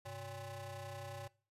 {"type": "ring-modulated tone", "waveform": "25% pulse", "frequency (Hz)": 233.1, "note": "A#3", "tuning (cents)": 0, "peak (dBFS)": -38, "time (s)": [0.05, 1.28], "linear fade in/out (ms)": 10, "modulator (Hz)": 334, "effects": ["noise-tail reverb RT60 0.4 s tail -22 dB re dry", "resampled to 32000 Hz"]}